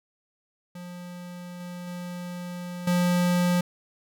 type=tone with level steps; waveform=square; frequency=177.2 Hz; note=F3; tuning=25 cents sharp; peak=-38 / -36 / -34 / -21 dBFS; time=0.75-3.61 s; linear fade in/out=5 ms; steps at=1.6 / 1.87 / 2.87 s; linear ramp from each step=5 ms; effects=none